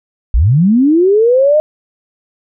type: linear sweep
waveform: sine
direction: up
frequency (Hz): 45.1 to 622.3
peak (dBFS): -6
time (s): 0.34-1.6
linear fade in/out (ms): 0
effects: none